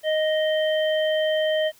harmonic tone, 622.3 Hz, D#5, in tune, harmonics 1 / 3 / 5, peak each -20 / -30 / -30 dBFS, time 0.03-1.72 s, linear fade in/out 50 ms, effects white hiss -55 dBFS RMS until 1.79 s

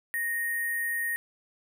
sine tone with sample-and-hold, 1864.7 Hz, A#6, in tune, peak -27 dBFS, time 0.14-1.16 s, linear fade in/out 0 ms, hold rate 11025 Hz, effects none

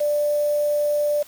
sine tone with quantisation, 590 Hz, D5, 8 cents sharp, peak -18 dBFS, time 0-1.23 s, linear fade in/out 10 ms, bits 6, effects white hiss -48 dBFS RMS until 1.27 s

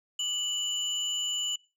sine tone pair together, 2960 / 7101 Hz, F#7 / A8, 0 / +15 cents, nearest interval octave + minor third, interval 1515 cents, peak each -28 / -33 dBFS, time 0.19-1.56 s, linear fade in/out 5 ms, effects noise-tail reverb RT60 0.3 s tail -22 dB re dry + tanh soft clip ceiling -23 dBFS

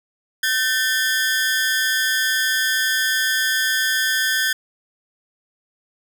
sawtooth ring-modulated tone, 1661.2 Hz, G#6, in tune, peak -11 dBFS, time 0.43-4.53 s, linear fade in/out 5 ms, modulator 125 Hz, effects none

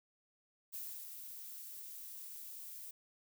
violet noise with ADSR envelope, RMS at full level -44 dBFS, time 0.72-2.91 s, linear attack 27 ms, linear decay 310 ms, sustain -5 dB, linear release 3 ms, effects none

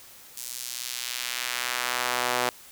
sawtooth tone with high-pass filter sweep, 123.47 Hz, B2, in tune, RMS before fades -30 dBFS, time 0.37-2.49 s, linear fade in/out 0 ms, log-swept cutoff 7500 to 610 Hz, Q 0.84, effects white hiss -49 dBFS RMS until 2.71 s

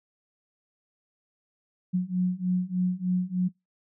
sine beating tone pair, 180 / 183.3 Hz, F#3 / F#3, -47 / -16 cents, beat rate 3.3 Hz, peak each -27 / -26 dBFS, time 1.93-3.49 s, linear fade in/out 20 ms, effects noise-tail reverb RT60 0.2 s tail -24 dB re dry

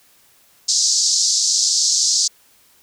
pink band-pass noise, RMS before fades -17 dBFS, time 0.68-2.28 s, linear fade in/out 10 ms, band 4500 to 7300 Hz, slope 48 dB/octave, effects white hiss -54 dBFS RMS until 2.82 s

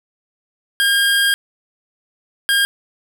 25% pulse tone bursts at uneven times, 1614 Hz, G#6, 50 cents flat, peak -9 dBFS, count 2, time 0.8-1.34 / 2.49-2.65 s, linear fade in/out 0 ms, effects none

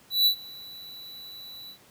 square tone with ADSR envelope, 3951 Hz, B7, in tune, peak -17 dBFS, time 0.1-1.78 s, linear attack 160 ms, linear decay 90 ms, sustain -24 dB, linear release 84 ms, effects pink hiss -56 dBFS RMS until 1.9 s + high-pass 100 Hz 12 dB/octave

